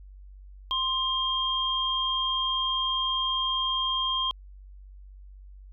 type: tone pair together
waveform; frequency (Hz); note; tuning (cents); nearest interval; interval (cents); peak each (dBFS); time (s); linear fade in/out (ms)
sine; 1045 / 3210; C6 / G7; -2 / +40; octave + perfect fifth; 1942; -29 / -26; 0.71-4.31; 0
effects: added 48 Hz sine -44 dBFS peak until 5.72 s